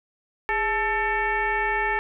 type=tone with frequency modulation; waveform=sine; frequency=1327 Hz; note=E6; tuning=11 cents sharp; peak=-21 dBFS; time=0.49-1.99 s; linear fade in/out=0 ms; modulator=458 Hz; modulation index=2; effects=none